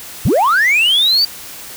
sine linear sweep, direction up, 65.2 to 4687 Hz, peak -7 dBFS, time 0.25-1.25 s, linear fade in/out 5 ms, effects tanh soft clip ceiling -8 dBFS + white hiss -32 dBFS RMS until 1.76 s

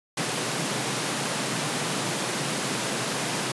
pink high-pass noise, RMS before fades -28 dBFS, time 0.17-3.52 s, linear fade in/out 5 ms, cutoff 120 Hz, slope 96 dB/octave, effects resampled to 24000 Hz

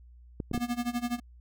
clicks, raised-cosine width 3 ms, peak -20 dBFS, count 4, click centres 0.402 / 0.514 / 0.546 / 0.577 s
square tone with tremolo, 240.8 Hz, B3, 44 cents flat, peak -27 dBFS, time 0.53-1.2 s, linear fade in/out 10 ms, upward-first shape sine, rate 12 Hz, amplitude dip 90%
effects added 60 Hz sine -50 dBFS peak until 1.4 s

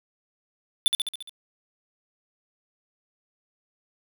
square tone with echo, 3520 Hz, A7, in tune, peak -16 dBFS, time 0.86-0.88 s, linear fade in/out 0 ms, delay 69 ms, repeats 6, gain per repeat -4 dB, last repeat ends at 1.294 s, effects none

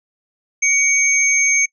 sine tone pair together, 2253 / 6372 Hz, C#7 / G8, +28 / +27 cents, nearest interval octave + tritone, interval 1799 cents, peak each -15 dBFS, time 0.62-1.66 s, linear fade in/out 10 ms, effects noise-tail reverb RT60 0.1 s tail -26 dB re dry

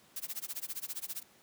blue noise with tremolo, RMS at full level -37 dBFS, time 0.16-1.23 s, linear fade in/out 5 ms, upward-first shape sine, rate 15 Hz, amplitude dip 100%, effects pink hiss -62 dBFS RMS until 1.42 s + high-pass 150 Hz 12 dB/octave

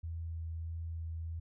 sine tone with vibrato, 82.2 Hz, E2, 4 cents flat, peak -37 dBFS, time 0.03-1.4 s, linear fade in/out 10 ms, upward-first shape sine, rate 1.6 Hz, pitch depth 11 cents each way, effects none

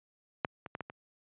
clicks, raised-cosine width 0.5 ms, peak -13 / -26 / -23 / -22 / -28 dBFS, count 5, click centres 0.448 / 0.662 / 0.751 / 0.807 / 0.899 s, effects high-pass 100 Hz 12 dB/octave + resampled to 8000 Hz

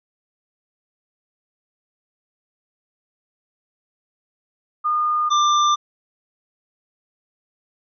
sine / square tone pair in turn, 1219 / 1187.7 Hz, D#6 / D6, -36 / +19 cents, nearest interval unison, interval 45 cents, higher first, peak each -17 / -15 dBFS, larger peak second, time 4.84-5.3 / 5.3-5.76 s, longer neither, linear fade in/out 20 ms, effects resampled to 16000 Hz

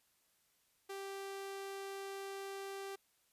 sawtooth tone, 392 Hz, G4, in tune, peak -39 dBFS, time 0.89-2.96 s, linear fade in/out 10 ms, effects white hiss -75 dBFS RMS until 3.32 s + resampled to 32000 Hz

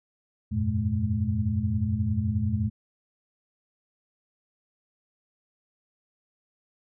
sine tone cluster, 87.7 / 99 / 115.7 / 212.9 Hz, F2 / G2 / A#2 / G#3, +8 / +18 / -13 / +43 cents, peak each -29 dBFS, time 0.51-2.7 s, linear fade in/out 20 ms, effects none

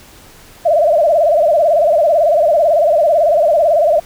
sine tone with vibrato, 633 Hz, D#5, 30 cents sharp, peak -8 dBFS, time 0.65-4 s, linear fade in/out 10 ms, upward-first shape sine, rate 18 Hz, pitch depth 150 cents each way, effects pink hiss -41 dBFS RMS until 4.05 s

